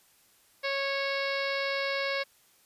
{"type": "harmonic tone with a mistuned harmonic", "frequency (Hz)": 551, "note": "C#5", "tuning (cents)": -11, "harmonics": [1, 2, 3, 4, 5, 6, 7, 8, 9, 10], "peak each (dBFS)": [-32, -38, -36, -34, -41, -45, -41, -41, -44, -48], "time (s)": [0.63, 2.24], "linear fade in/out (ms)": 20, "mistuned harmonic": 10, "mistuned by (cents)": -27, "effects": ["white hiss -63 dBFS RMS until 2.65 s", "resampled to 32000 Hz"]}